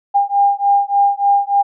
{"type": "beating tone pair", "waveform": "sine", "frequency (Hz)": [802, 805.4], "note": ["G5", "G5"], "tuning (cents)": [39, 47], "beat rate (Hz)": 3.4, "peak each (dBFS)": -14, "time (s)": [0.14, 1.63], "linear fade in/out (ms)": 20, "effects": []}